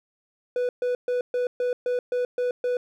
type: tone bursts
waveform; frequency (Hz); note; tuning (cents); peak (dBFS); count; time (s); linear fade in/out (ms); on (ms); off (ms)
triangle; 493.8; B4; 0; -20; 9; 0.56-2.77; 2; 130; 130
effects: none